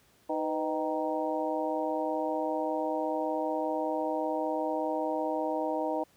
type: harmonic tone with a mistuned harmonic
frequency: 155.8 Hz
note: D#3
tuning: 3 cents sharp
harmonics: 2 / 3 / 4 / 5 / 6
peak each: -34 / -35 / -33 / -36 / -36 dBFS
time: 0.29-6.04 s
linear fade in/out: 10 ms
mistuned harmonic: 3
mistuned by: +110 cents
effects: pink hiss -64 dBFS RMS until 6.16 s + high-pass 60 Hz 12 dB/octave